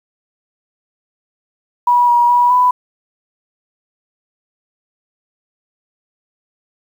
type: tone with pitch steps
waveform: sine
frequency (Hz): 971 / 958 / 971 / 994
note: B5 / A#5 / B5 / B5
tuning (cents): -30 / +47 / -30 / +11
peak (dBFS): -8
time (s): 1.87-2.71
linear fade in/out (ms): 5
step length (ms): 210
effects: 7-bit